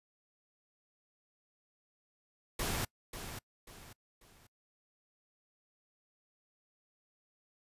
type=noise with echo; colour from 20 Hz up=pink; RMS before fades=-35 dBFS; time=2.59-2.85 s; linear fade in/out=5 ms; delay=540 ms; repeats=3; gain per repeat=-9 dB; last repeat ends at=4.47 s; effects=noise-tail reverb RT60 0.1 s tail -25 dB re dry + resampled to 32000 Hz